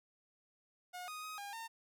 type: tone with pitch steps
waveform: sawtooth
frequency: 721 / 1244 / 1258 / 808 / 910 Hz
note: F#5 / D#6 / D#6 / G#5 / A#5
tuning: -45 / -1 / +19 / -48 / -42 cents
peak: -40 dBFS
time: 0.93-1.68 s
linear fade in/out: 20 ms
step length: 150 ms
effects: none